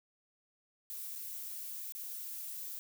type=noise with dropouts; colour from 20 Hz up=violet; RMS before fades=-43 dBFS; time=0.9-2.79 s; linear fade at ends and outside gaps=0 ms; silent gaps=1.153-1.158 / 1.922-1.95 s; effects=none